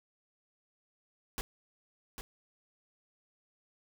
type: noise with echo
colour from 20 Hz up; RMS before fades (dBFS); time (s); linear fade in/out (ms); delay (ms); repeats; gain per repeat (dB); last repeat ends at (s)
pink; -36; 1.38-1.41; 0; 800; 1; -7; 2.21
effects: none